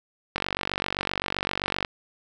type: click train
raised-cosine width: 0.3 ms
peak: -9 dBFS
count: 72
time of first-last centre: 0.36-1.848 s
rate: 47.7 Hz
effects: none